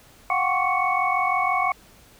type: tone cluster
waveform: sine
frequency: 720 / 760 / 1089 / 1135 / 2218 Hz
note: F#5 / F#5 / C#6 / C#6 / C#7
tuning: -47 / +46 / -31 / +41 / 0 cents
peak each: -26 dBFS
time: 0.3-1.72 s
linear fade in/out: 2 ms
effects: pink hiss -52 dBFS RMS until 2.19 s